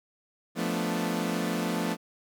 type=chord; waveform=sawtooth; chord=B half-diminished seventh; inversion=second; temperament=equal; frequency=174.61 / 220 / 246.9 / 293.7 Hz; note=F3 / A3 / B3 / D4; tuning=0 / 0 / 0 / 0 cents; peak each=-28 / -28 / -30 / -31 dBFS; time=0.55-1.97 s; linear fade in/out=50 ms; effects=none